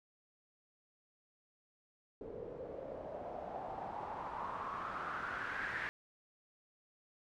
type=noise with low-pass filter sweep; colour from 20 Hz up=white; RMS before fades=-43 dBFS; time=2.21-5.89 s; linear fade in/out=0 ms; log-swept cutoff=430 to 1800 Hz; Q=4.9; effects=none